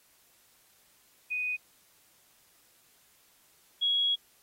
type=tone pair in turn; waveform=sine; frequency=2489 / 3323 Hz; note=D#7 / G#7; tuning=0 / 0 cents; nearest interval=perfect fourth; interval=500 cents; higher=second; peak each=-29 / -24 dBFS; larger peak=second; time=1.3-1.57 / 3.81-4.16 s; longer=second; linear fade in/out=20 ms; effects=white hiss -64 dBFS RMS until 4.42 s + AAC 48 kbps